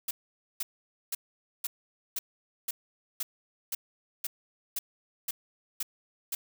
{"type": "noise bursts", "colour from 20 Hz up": "blue", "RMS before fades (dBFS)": -32, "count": 13, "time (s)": [0.08, 6.35], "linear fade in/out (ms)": 5, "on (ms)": 30, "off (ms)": 490, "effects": []}